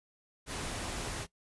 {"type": "noise", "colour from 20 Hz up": "pink", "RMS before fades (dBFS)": -38, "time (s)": [0.46, 1.27], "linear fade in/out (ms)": 50, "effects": ["noise-tail reverb RT60 0.1 s tail -19 dB re dry", "resampled to 24000 Hz"]}